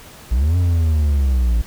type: linear two-way sweep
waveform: triangle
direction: up then down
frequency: 55 to 90.4 to 55 Hz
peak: -11 dBFS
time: 0.31-1.62 s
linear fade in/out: 10 ms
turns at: 0.57 s
effects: pink hiss -41 dBFS RMS until 1.66 s